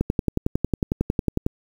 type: click train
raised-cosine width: 3 ms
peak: -7 dBFS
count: 17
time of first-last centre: 0.01-1.465 s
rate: 11 Hz
effects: 7-bit